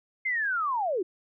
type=linear sweep; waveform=sine; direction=down; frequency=2126 to 329.6 Hz; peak=-25 dBFS; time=0.25-1.03 s; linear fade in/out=10 ms; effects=none